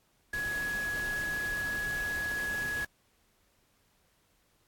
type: tone in noise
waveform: sine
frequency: 1678 Hz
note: G#6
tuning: 17 cents sharp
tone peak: -31 dBFS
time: 0.33-2.85 s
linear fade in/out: 5 ms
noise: pink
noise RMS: -42 dBFS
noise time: 0.33-2.85 s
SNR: +8 dB
effects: pink hiss -70 dBFS RMS until 4.67 s + AAC 64 kbps